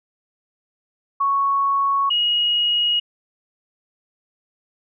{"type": "tone pair in turn", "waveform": "sine", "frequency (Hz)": [1108.7, 2889], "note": ["C#6", "F#7"], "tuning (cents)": [0, -42], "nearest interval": "octave + perfect fourth", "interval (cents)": 1658, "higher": "second", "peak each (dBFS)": -16, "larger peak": "neither", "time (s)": [[1.2, 2.1], [2.1, 3]], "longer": "neither", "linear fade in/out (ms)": 10, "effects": []}